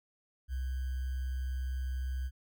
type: tone with sample-and-hold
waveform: sine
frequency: 64.5 Hz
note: C2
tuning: 24 cents flat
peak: -32 dBFS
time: 0.48-2.31 s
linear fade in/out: 50 ms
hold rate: 1575 Hz
effects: none